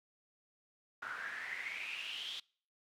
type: noise with band-pass filter sweep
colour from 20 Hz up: pink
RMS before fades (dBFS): -43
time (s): 1.02-2.4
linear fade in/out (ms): 5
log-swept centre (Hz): 1400 to 3500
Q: 8.4
effects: noise-tail reverb RT60 0.5 s tail -26 dB re dry